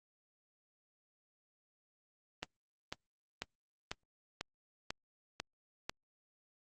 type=click train; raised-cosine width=0.2 ms; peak=-20 dBFS; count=8; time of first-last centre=2.43-5.895 s; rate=2.02 Hz; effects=Opus 32 kbps